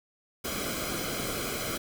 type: noise with comb filter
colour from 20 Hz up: pink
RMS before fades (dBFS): -33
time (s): 0.44-1.78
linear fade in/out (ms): 10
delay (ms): 1.1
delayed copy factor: -0.7
effects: none